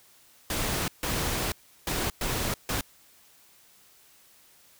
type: noise bursts at uneven times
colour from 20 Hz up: pink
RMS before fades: -29 dBFS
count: 5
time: 0.5-0.88 / 1.03-1.52 / 1.87-2.1 / 2.21-2.54 / 2.69-2.81 s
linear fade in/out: 2 ms
effects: white hiss -58 dBFS RMS until 4.79 s